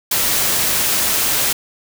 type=noise; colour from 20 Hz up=white; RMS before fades=-17 dBFS; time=0.11-1.53 s; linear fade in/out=5 ms; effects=none